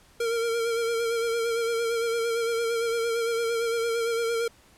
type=tone with vibrato; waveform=square; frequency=462 Hz; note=A#4; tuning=16 cents flat; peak=-25 dBFS; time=0.2-4.48 s; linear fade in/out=5 ms; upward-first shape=sine; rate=8.8 Hz; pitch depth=34 cents each way; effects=pink hiss -57 dBFS RMS until 4.77 s + low-pass 12000 Hz 12 dB/octave